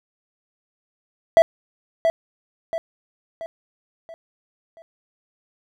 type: tone with echo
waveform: triangle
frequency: 659.3 Hz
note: E5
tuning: in tune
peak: -6 dBFS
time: 1.37-1.42 s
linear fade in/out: 0 ms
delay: 680 ms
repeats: 5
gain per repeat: -7 dB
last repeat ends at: 4.82 s
effects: none